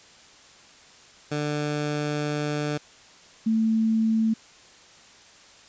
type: tone pair in turn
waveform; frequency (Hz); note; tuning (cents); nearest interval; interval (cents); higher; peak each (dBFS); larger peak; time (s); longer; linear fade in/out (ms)
15% pulse / sine; 148.4 / 222.3; D3 / A3; +18 / +18; perfect fifth; 700; second; -19; neither; 1.31-2.78 / 3.46-4.34; first; 10
effects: white hiss -51 dBFS RMS until 5.68 s + resampled to 16000 Hz